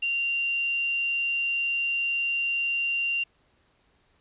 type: tone with quantisation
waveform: sine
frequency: 2771 Hz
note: F7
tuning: 14 cents flat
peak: -24 dBFS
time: 0.02-3.24 s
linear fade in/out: 10 ms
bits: 8
effects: pink hiss -66 dBFS RMS until 4.2 s + resampled to 8000 Hz